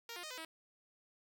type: tone with pitch steps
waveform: 5% pulse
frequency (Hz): 466 / 352.9 / 619 / 505 / 322.2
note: A#4 / F4 / D#5 / B4 / E4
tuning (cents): -1 / +18 / -9 / +39 / -39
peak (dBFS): -33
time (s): 0.09-0.45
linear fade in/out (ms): 2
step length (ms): 72
effects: none